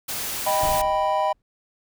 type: noise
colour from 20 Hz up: white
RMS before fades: -29 dBFS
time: 0.08-0.82 s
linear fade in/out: 10 ms
type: chord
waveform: triangle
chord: Eb augmented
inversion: none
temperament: equal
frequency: 622.3 / 784 / 987.8 Hz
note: Eb5 / G5 / B5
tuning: 0 / 0 / 0 cents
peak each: -22 dBFS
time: 0.46-1.33 s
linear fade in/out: 10 ms
type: noise with exponential decay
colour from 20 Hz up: brown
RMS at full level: -28 dBFS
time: 0.63-1.42 s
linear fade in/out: 1 ms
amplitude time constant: 170 ms
effects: none